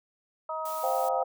harmonic tone, 316.1 Hz, D#4, 27 cents sharp, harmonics 2 / 3 / 4, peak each -35 / -35 / -35 dBFS, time 0.49-1.23 s, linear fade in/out 5 ms
blue noise, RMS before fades -42 dBFS, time 0.65-1.09 s, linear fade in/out 5 ms
sine chord, C suspended fourth, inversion none, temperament equal, 523.3 / 698.5 / 784 Hz, C5 / F5 / G5, 0 / 0 / 0 cents, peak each -30 dBFS, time 0.83-1.24 s, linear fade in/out 10 ms
effects none

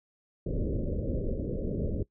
pink low-pass noise, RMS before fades -31 dBFS, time 0.46-2.03 s, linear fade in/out 5 ms, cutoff 580 Hz, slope 96 dB/octave, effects noise-tail reverb RT60 0.1 s tail -20 dB re dry

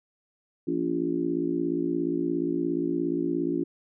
harmonic tone with a mistuned harmonic, 57.1 Hz, A#1, 35 cents flat, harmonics 3 / 4 / 5 / 6 / 7, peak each -35 / -37 / -28 / -28 / -36 dBFS, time 0.67-3.64 s, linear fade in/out 10 ms, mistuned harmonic 4, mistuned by +64 cents, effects none

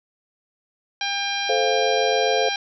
harmonic tone, 800 Hz, G5, 35 cents sharp, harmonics 1 / 2 / 3 / 4 / 5 / 6 / 7, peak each -29 / -30 / -29 / -30 / -30 / -37 / -33 dBFS, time 1.01-2.56 s, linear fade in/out 2 ms
sine chord, F major, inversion first, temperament just, 436.5 / 523.8 / 698.5 Hz, A4 / C5 / F5, -14 / +2 / 0 cents, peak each -23 dBFS, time 1.49-2.49 s, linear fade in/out 5 ms
effects none

